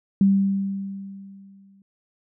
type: tone with exponential decay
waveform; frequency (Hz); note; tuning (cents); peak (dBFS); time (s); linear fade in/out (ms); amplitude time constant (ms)
sine; 196; G3; 0; -12; 0.21-1.82; 2; 350
effects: none